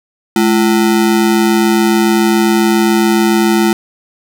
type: ring-modulated tone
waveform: square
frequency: 277.2 Hz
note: C#4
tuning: in tune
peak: -6 dBFS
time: 0.36-3.73 s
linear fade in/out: 2 ms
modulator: 63.6 Hz
effects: none